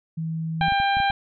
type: tone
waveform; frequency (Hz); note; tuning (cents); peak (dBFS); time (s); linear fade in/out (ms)
sine; 161.7; E3; -33; -25; 0.17-0.69; 10
type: harmonic tone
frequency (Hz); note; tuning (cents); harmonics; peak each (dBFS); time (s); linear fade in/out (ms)
795; G5; +24; 1 / 2 / 3 / 4 / 5; -20 / -26 / -30 / -32 / -34; 0.61-1.11; 2
type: clicks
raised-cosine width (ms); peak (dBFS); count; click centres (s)
5; -22; 7; 0.611 / 0.683 / 0.722 / 0.801 / 0.97 / 1.002 / 1.102
effects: none